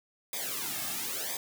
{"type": "noise with flanger", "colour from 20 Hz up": "white", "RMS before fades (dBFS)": -35, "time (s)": [0.33, 1.37], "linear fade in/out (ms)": 2, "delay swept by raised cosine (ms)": [0.7, 2.1], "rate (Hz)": 0.98, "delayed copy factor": -1, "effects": []}